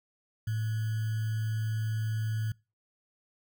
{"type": "tone with sample-and-hold", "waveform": "sine", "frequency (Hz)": 110, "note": "A2", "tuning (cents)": 0, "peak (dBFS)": -28, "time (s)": [0.47, 2.52], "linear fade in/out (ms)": 5, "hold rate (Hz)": 1575, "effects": ["noise-tail reverb RT60 0.3 s tail -25 dB re dry"]}